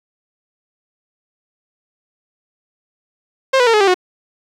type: tone with pitch steps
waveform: sawtooth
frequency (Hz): 531 / 492.6 / 457 / 423.9 / 393.2 / 364.8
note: C5 / B4 / A#4 / G#4 / G4 / F#4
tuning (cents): +25 / -5 / -34 / +35 / +5 / -24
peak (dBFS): -6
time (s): 3.53-3.944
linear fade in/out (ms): 10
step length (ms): 69
effects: low-pass 5000 Hz 12 dB/octave + 8-bit